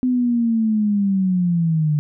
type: linear sweep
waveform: sine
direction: down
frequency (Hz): 255 to 146.83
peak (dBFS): -15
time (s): 0.03-1.99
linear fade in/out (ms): 0
effects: none